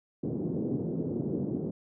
pink band-pass noise, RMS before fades -32 dBFS, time 0.23-1.71 s, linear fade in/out 10 ms, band 140 to 400 Hz, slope 24 dB/octave, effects none

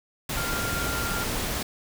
sine tone in noise, 1393 Hz, F6, 5 cents flat, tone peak -31 dBFS, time 0.37-1.24 s, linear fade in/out 5 ms, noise pink, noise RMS -29 dBFS, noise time 0.29-1.63 s, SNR -5 dB, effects none

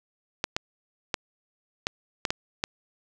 clicks, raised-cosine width 0.2 ms, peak -8 dBFS, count 7, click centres 0.441 / 0.565 / 1.142 / 1.869 / 2.252 / 2.305 / 2.639 s, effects none

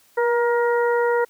harmonic tone with a mistuned harmonic, 472.1 Hz, A#4, 22 cents sharp, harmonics 1 / 2 / 3 / 4, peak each -18 / -24 / -28 / -30 dBFS, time 0.17-1.25 s, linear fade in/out 10 ms, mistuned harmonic 1, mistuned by +21 cents, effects white hiss -57 dBFS RMS until 1.29 s

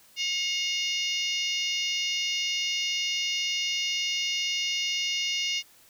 harmonic tone with a mistuned harmonic, 724 Hz, F#5, 38 cents flat, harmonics 3 / 4 / 5 / 6 / 7 / 8 / 9, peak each -33 / -29 / -37 / -39 / -34 / -38 / -42 dBFS, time 0.16-5.63 s, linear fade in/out 50 ms, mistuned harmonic 4, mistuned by -35 cents, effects white hiss -57 dBFS RMS until 5.89 s

